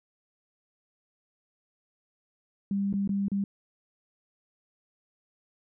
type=tone with dropouts; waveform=sine; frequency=198.6 Hz; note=G3; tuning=23 cents sharp; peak=-25 dBFS; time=2.71-3.44 s; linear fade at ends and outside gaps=2 ms; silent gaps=2.928-2.938 / 3.076-3.092 / 3.283-3.317 s; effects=none